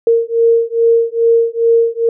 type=beating tone pair; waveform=sine; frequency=460.3 / 462.7 Hz; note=A#4 / A#4; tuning=-22 / -13 cents; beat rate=2.4 Hz; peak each=-12 dBFS; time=0.07-2.09 s; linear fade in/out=2 ms; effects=none